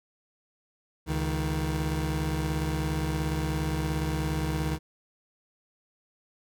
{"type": "tone pair together", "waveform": "25% pulse", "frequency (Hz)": [70, 157.14], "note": ["C#2", "D#3"], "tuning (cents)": [18, 17], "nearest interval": "octave + major second", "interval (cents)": 1399, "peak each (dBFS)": -26, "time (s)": [1.06, 4.79], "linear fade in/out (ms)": 50, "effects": []}